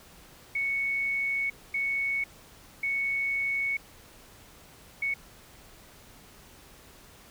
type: tone bursts at uneven times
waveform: sine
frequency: 2217 Hz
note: C#7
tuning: in tune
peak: -26 dBFS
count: 4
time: 0.55-1.5 / 1.74-2.24 / 2.83-3.77 / 5.02-5.14 s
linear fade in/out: 5 ms
effects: pink hiss -53 dBFS RMS until 7.3 s